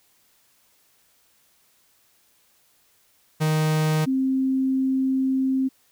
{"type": "tone pair in turn", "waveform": ["45% pulse", "sine"], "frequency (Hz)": [155.56, 264.1], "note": ["D#3", "C4"], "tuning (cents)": [0, 16], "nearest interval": "major sixth", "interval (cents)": 916, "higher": "second", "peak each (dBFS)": -19, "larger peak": "neither", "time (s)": [[3.4, 4.06], [4.06, 5.69]], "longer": "second", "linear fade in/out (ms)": 20, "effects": ["white hiss -62 dBFS RMS until 5.91 s"]}